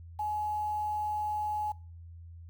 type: tone with quantisation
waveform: sine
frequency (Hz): 844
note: G#5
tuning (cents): +28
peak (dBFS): -30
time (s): 0.19-1.72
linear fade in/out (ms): 5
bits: 9
effects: noise-tail reverb RT60 0.4 s tail -23 dB re dry + added 84 Hz sine -45 dBFS peak until 2.49 s